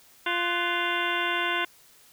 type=harmonic tone with a mistuned harmonic; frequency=348.3 Hz; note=F4; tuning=5 cents flat; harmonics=1 / 2 / 3 / 4 / 5 / 6 / 7 / 8 / 9 / 10; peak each=-34 / -35 / -31 / -30 / -37 / -32 / -41 / -33 / -39 / -36 dBFS; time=0.26-1.65 s; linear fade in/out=5 ms; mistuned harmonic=4; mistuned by=+120 cents; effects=white hiss -56 dBFS RMS until 2.12 s